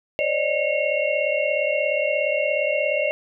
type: tone cluster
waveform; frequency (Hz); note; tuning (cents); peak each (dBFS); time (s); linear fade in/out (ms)
sine; 526 / 578 / 615 / 2171 / 2756; C5 / D5 / D#5 / C#7 / F7; +9 / -28 / -20 / -37 / -24; -29 / -24 / -24 / -28 / -27; 0.19-3.11; 0
effects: none